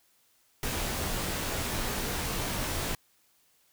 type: noise with comb filter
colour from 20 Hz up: pink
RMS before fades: -32 dBFS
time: 0.63-2.95 s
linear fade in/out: 2 ms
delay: 19 ms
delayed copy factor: -0.6
effects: white hiss -67 dBFS RMS until 3.72 s